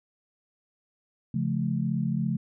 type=chord; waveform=sine; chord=Db augmented; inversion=none; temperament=just; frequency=138.59 / 173.24 / 216.5 Hz; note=Db3 / F3 / A3; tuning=0 / -14 / -28 cents; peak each=-29 dBFS; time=1.34-2.37 s; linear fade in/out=5 ms; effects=none